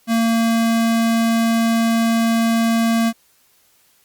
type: tone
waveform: square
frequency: 228.4 Hz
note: A#3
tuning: 35 cents flat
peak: -15 dBFS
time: 0.07-3.13 s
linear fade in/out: 50 ms
effects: white hiss -57 dBFS RMS until 4.04 s + Opus 48 kbps